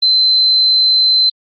sine tone, 4075 Hz, C8, 47 cents flat, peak -8 dBFS, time 0.02-1.3 s, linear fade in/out 10 ms, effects Opus 32 kbps

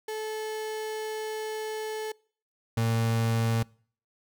35% pulse tone pair in turn, 434 / 114.16 Hz, A4 / A#2, -24 / -36 cents, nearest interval octave + major seventh, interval 2312 cents, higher first, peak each -30 / -22 dBFS, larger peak second, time 0.08-2.12 / 2.77-3.63 s, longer first, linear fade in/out 5 ms, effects noise-tail reverb RT60 0.5 s tail -25 dB re dry

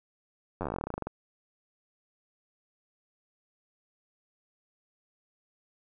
slowing click train, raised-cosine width 1 ms, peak -19 dBFS, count 20, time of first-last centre 0.61-1.07 s, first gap 10 ms, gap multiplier 1.09, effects none

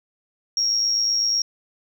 sine tone with amplitude modulation, 5588 Hz, F8, in tune, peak -15 dBFS, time 0.57-1.42 s, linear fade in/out 2 ms, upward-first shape sine, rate 108 Hz, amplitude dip 55%, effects tanh soft clip ceiling -12 dBFS

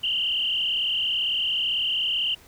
sine tone with frequency modulation, 2954 Hz, F#7, 3 cents flat, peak -22 dBFS, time 0.03-2.35 s, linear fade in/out 10 ms, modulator 37.9 Hz, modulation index 4.4, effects pink hiss -52 dBFS RMS until 2.47 s

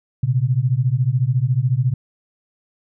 sine beating tone pair, 120 / 134 Hz, B2 / C3, -49 / +42 cents, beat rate 14 Hz, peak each -18 dBFS, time 0.23-1.94 s, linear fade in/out 5 ms, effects none

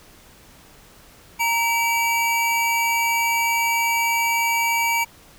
square tone pair together, 928.4 / 2300 Hz, A#5 / D7, -7 / -37 cents, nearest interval octave + major third, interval 1570 cents, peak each -22 / -22 dBFS, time 1.39-5.05 s, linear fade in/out 20 ms, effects pink hiss -49 dBFS RMS until 5.38 s

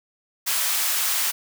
white high-pass noise, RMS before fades -23 dBFS, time 0.46-1.32 s, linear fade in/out 20 ms, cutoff 900 Hz, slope 12 dB/octave, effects none

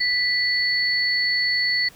sine tone pair together, 1975.5 / 4435 Hz, B6 / C#8, 0 / 0 cents, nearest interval octave + major second, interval 1400 cents, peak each -21 / -22 dBFS, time 0-1.89 s, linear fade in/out 10 ms, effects pink hiss -49 dBFS RMS until 1.95 s

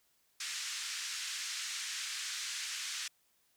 white band-pass noise, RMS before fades -40 dBFS, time 0.4-3.08 s, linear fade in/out 5 ms, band 1500 to 7400 Hz, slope 24 dB/octave, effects white hiss -73 dBFS RMS until 3.56 s

